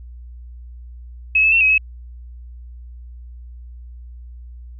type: tone with pitch steps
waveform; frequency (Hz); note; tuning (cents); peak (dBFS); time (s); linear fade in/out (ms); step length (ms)
sine; 2574 / 2608 / 2704 / 2544 / 2574; E7 / E7 / E7 / D#7 / E7; -42 / -19 / +43 / +38 / -42; -11; 1.35-1.78; 5; 86
effects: added 60 Hz sine -34 dBFS peak until 4.79 s